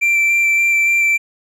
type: tone with vibrato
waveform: triangle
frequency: 2349 Hz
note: D7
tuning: in tune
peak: -10 dBFS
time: 0.01-1.18 s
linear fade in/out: 20 ms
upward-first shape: square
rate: 3.5 Hz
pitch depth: 8 cents each way
effects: none